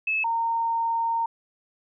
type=tone pair in turn; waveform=sine; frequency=2600 / 919.2 Hz; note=E7 / A#5; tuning=-24 / -25 cents; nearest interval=octave + tritone; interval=1801 cents; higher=first; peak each=-22 dBFS; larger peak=neither; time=0.07-0.24 / 0.24-1.26 s; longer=second; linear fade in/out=5 ms; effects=none